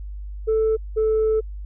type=tone pair in turn; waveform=sine; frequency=440 / 437.2 Hz; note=A4 / A4; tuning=0 / -11 cents; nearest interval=unison; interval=11 cents; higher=first; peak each=-15 dBFS; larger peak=neither; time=0.47-0.77 / 0.96-1.41 s; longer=second; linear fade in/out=20 ms; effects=tanh soft clip ceiling -14 dBFS + added 50 Hz sine -30 dBFS peak until 1.65 s